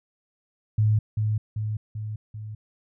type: tone with echo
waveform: sine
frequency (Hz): 107.4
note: A2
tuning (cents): -41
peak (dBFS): -17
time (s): 0.78-0.99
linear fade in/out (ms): 5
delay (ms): 390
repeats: 4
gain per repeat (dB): -4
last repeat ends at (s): 2.55
effects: none

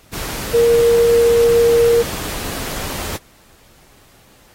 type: tone in noise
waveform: sine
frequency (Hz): 467.9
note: A#4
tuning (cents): +6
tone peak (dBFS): -9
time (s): 0.53-2.03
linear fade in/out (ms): 20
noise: pink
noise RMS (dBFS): -26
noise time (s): 0.12-3.18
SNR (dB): +14
effects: pink hiss -50 dBFS RMS until 4.54 s + AAC 48 kbps

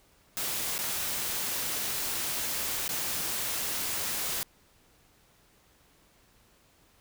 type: noise with dropouts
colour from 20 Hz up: white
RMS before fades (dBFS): -32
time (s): 0.37-4.43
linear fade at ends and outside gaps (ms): 0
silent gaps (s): 0.78-0.789 / 2.879-2.891
effects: pink hiss -63 dBFS RMS until 7 s

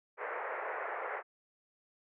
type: band-pass noise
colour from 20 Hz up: pink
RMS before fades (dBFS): -39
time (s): 0.17-1.23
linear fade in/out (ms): 50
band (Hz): 430 to 2100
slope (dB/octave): 48
effects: none

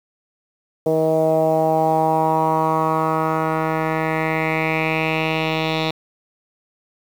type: tone with low-pass filter sweep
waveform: 10% pulse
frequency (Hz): 159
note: D#3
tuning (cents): +38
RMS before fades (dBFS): -19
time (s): 0.86-5.91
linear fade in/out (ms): 5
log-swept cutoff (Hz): 540 to 3600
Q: 4
effects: 7-bit

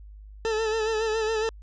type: tone with vibrato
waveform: 40% pulse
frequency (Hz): 440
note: A4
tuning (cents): 0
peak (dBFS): -23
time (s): 0.45-1.49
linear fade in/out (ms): 0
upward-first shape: sine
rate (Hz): 7.2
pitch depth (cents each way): 46
effects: added 51 Hz sine -42 dBFS peak until 1.62 s + resampled to 16000 Hz

